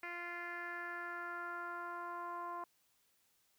10% pulse tone with low-pass filter sweep, 347.6 Hz, F4, 8 cents flat, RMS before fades -44 dBFS, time 0.03-2.64 s, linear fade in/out 2 ms, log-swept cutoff 2200 to 1000 Hz, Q 3.7, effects white hiss -75 dBFS RMS until 3.58 s

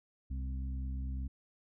harmonic tone with a mistuned harmonic, 65.41 Hz, C2, in tune, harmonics 1 / 2 / 3 / 4, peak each -35 / -47 / -50 / -50 dBFS, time 0.3-1.28 s, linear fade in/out 10 ms, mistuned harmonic 3, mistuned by +29 cents, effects none

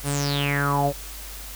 sawtooth tone with low-pass filter sweep, 142.4 Hz, C#3, 47 cents sharp, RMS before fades -23 dBFS, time 0.03-0.93 s, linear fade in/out 50 ms, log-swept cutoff 11000 to 540 Hz, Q 9.5, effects added 50 Hz sine -38 dBFS peak until 1.55 s + white hiss -39 dBFS RMS until 1.55 s

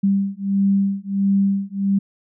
sine beating tone pair, 196.4 / 197.9 Hz, G3 / G3, +4 / +17 cents, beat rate 1.5 Hz, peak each -19 / -19 dBFS, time 0.03-1.99 s, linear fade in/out 10 ms, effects none

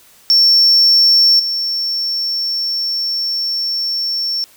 triangle tone with level steps, 5440 Hz, F8, 46 cents flat, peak -6 / -15 dBFS, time 0.3-4.44 s, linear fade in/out 0 ms, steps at 1.39 s, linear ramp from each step 10 ms, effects white hiss -47 dBFS RMS until 4.56 s

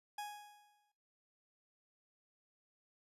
40% pulse tone with exponential decay, 830.6 Hz, G#5, in tune, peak -39 dBFS, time 0.18-0.92 s, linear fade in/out 5 ms, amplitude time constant 160 ms, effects noise-tail reverb RT60 0.6 s tail -19 dB re dry + resampled to 32000 Hz

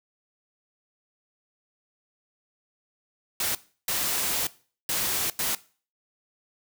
white noise bursts at uneven times, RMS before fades -27 dBFS, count 4, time 3.4-3.55 / 3.88-4.47 / 4.89-5.3 / 5.39-5.55 s, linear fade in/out 2 ms, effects noise-tail reverb RT60 0.4 s tail -19 dB re dry

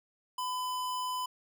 square tone, 1006 Hz, B5, 32 cents sharp, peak -33 dBFS, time 0.38-1.26 s, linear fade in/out 5 ms, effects none

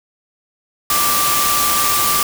sine tone in noise, 1174.7 Hz, D6, in tune, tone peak -18 dBFS, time 0.9-2.23 s, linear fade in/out 2 ms, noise white, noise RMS -17 dBFS, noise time 0.9-2.23 s, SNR -4 dB, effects none

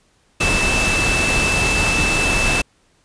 sine tone in noise, 2637 Hz, E7, in tune, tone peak -18 dBFS, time 0.4-2.62 s, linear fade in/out 10 ms, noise pink, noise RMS -19 dBFS, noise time 0.4-2.62 s, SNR -2 dB, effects pink hiss -59 dBFS RMS until 3.04 s + resampled to 22050 Hz

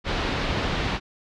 pink low-pass noise, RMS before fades -26 dBFS, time 0.04-1 s, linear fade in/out 50 ms, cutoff 4300 Hz, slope 24 dB/octave, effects none

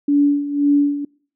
sine tone with tremolo, 287.2 Hz, D4, 39 cents flat, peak -10 dBFS, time 0.08-1.05 s, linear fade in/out 5 ms, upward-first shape sine, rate 1.9 Hz, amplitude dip 75%, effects noise-tail reverb RT60 0.5 s tail -25 dB re dry

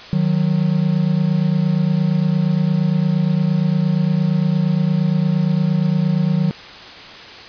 triangle tone pair together, 155 / 183.64 Hz, D#3 / F#3, -6 / -13 cents, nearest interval minor third, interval 293 cents, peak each -15 dBFS, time 0.13-6.51 s, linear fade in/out 0 ms, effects white hiss -36 dBFS RMS until 7.48 s + resampled to 11025 Hz

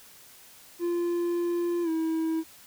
triangle tone with pitch glide, 346.1 to 322.9 Hz, F4 to E4, -16 to -36 cents, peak -23 dBFS, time 0.79-2.44 s, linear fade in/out 50 ms, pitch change -120 cents, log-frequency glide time 1.83-1.89 s, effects white hiss -52 dBFS RMS until 2.66 s

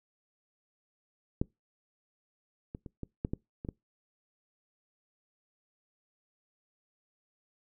clicks, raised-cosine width 3 ms, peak -15 / -26 / -30 / -25 / -17 / -19 / -26 / -22 dBFS, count 8, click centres 1.415 / 2.749 / 2.862 / 3.033 / 3.249 / 3.335 / 3.649 / 3.688 s, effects noise-tail reverb RT60 0.2 s tail -25 dB re dry

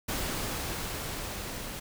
pink noise with level ramp, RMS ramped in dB -32 to -39 dBFS, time 0.08-1.8 s, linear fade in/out 10 ms, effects none

